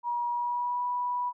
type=tone with pitch glide; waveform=sine; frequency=958 to 981 Hz; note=A#5 to B5; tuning=+47 to -12 cents; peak=-27 dBFS; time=0.03-1.33 s; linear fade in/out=50 ms; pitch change=+41 cents; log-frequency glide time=0.29-0.84 s; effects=none